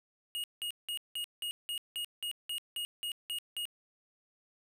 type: tone bursts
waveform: square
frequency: 2871 Hz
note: F7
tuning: 47 cents sharp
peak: -35 dBFS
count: 13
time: 0.35-3.654 s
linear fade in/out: 0 ms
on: 88 ms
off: 180 ms
effects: 11-bit